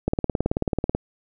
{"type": "click train", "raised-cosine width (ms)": 2, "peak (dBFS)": -8, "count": 17, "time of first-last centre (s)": [0.08, 0.95], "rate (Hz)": 18.4, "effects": []}